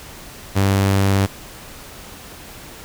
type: tone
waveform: sawtooth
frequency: 98 Hz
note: G2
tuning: in tune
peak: -10 dBFS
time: 0.55-1.27 s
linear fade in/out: 20 ms
effects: pink hiss -38 dBFS RMS until 2.84 s